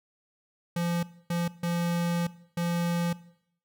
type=tone bursts at uneven times; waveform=square; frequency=171.9 Hz; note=F3; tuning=27 cents flat; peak=-27 dBFS; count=4; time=0.76-1.03 / 1.3-1.48 / 1.63-2.27 / 2.57-3.13 s; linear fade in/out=5 ms; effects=noise-tail reverb RT60 0.7 s tail -18 dB re dry